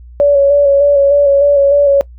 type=tone with vibrato; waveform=sine; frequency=566 Hz; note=C#5; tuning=36 cents sharp; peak=-5 dBFS; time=0.2-2.01 s; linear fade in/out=0 ms; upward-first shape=square; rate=3.3 Hz; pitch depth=23 cents each way; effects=noise-tail reverb RT60 0.1 s tail -21 dB re dry + added 60 Hz sine -32 dBFS peak until 2.18 s